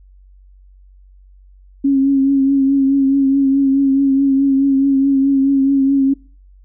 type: tone with vibrato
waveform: sine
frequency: 273.2 Hz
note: C#4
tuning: 25 cents flat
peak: -10 dBFS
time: 1.84-6.14 s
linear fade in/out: 10 ms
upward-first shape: triangle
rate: 4.7 Hz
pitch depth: 38 cents each way
effects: noise-tail reverb RT60 0.4 s tail -24 dB re dry + added 47 Hz sine -42 dBFS peak until 6.64 s